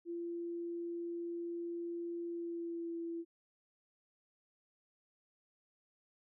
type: tone with pitch glide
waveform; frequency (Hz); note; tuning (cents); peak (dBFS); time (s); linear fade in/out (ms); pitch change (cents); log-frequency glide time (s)
sine; 341.9 to 335.6; F4 to E4; -37 to +31; -38; 0.05-3.25; 50; -32; 2.26-2.96
effects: none